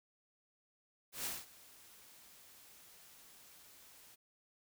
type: noise with ADSR envelope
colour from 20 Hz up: white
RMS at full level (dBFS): -39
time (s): 1.12-4.16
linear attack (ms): 130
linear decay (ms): 200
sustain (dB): -21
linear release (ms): 19
effects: none